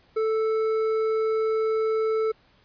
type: tone with hard clipping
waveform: sine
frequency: 440 Hz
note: A4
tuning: in tune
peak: -23 dBFS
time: 0.16-2.32 s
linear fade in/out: 10 ms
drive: 7 dB
effects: pink hiss -60 dBFS RMS until 2.64 s + resampled to 11025 Hz